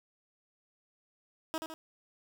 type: tone with echo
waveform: 15% pulse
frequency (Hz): 319.7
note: D#4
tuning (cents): +47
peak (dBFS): -26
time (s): 1.54-1.58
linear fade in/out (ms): 0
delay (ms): 80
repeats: 2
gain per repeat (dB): -5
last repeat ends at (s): 1.74
effects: none